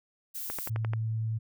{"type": "noise", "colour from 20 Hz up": "violet", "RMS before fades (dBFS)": -37, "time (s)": [0.34, 0.7], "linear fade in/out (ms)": 20}
{"type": "click train", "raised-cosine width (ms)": 0.5, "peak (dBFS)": -21, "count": 6, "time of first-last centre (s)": [0.5, 0.935], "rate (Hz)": 11.5}
{"type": "tone", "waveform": "sine", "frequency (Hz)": 111.3, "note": "A2", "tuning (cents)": 20, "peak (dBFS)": -28, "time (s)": [0.69, 1.39], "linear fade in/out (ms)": 20}
{"effects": []}